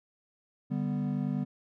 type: chord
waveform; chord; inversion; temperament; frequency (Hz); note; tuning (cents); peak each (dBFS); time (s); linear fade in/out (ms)
triangle; G major; second; equal; 146.83 / 196 / 246.9; D3 / G3 / B3; 0 / 0 / 0; -31; 0.7-1.45; 20
effects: none